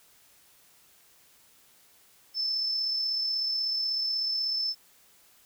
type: tone with amplitude modulation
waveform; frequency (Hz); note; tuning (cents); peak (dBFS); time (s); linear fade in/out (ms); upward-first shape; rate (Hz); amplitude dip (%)
sine; 5274; E8; 0; -25; 2.34-4.75; 50; sine; 36.3; 30
effects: white hiss -60 dBFS RMS until 5.45 s